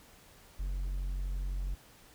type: tone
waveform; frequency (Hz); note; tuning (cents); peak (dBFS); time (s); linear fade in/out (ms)
triangle; 46; F#1; -9; -30; 0.59-1.75; 10
effects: pink hiss -58 dBFS RMS until 2.14 s